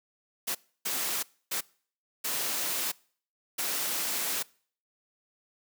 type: noise bursts at uneven times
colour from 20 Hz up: white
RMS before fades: -31 dBFS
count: 5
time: 0.47-0.55 / 0.85-1.23 / 1.51-1.61 / 2.24-2.92 / 3.58-4.43 s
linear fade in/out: 10 ms
effects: noise-tail reverb RT60 0.5 s tail -24 dB re dry + high-pass 200 Hz 12 dB/octave